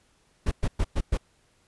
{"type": "noise bursts", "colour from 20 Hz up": "brown", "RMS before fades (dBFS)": -23, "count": 5, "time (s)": [0.46, 1.175], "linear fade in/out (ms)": 10, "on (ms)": 55, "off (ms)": 110, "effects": ["pink hiss -65 dBFS RMS until 1.67 s", "resampled to 24000 Hz"]}